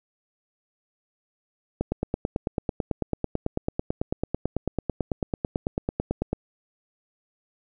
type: click train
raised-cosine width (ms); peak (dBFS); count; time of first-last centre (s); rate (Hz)
2; -11; 42; 1.81-6.33; 9.07
effects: none